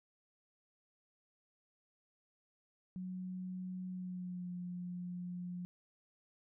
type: tone with pitch glide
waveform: sine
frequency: 184 to 178.04 Hz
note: F#3 to F3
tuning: -9 to +34 cents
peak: -40 dBFS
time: 2.96-5.65 s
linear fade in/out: 0 ms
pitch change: -57 cents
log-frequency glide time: 3.89-4.52 s
effects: none